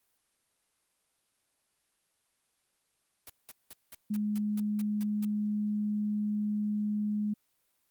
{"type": "noise bursts", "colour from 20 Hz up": "white", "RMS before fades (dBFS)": -46, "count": 10, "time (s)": [3.27, 5.25], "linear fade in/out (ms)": 2, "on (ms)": 27, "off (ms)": 190}
{"type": "tone", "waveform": "sine", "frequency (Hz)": 209.5, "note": "G#3", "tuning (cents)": 15, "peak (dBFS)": -28, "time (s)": [4.1, 7.34], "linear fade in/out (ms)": 10}
{"effects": ["white hiss -75 dBFS RMS until 7.9 s", "Opus 32 kbps"]}